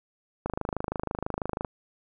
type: click train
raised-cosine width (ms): 1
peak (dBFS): -15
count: 32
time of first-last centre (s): 0.46-1.648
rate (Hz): 26.1
effects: none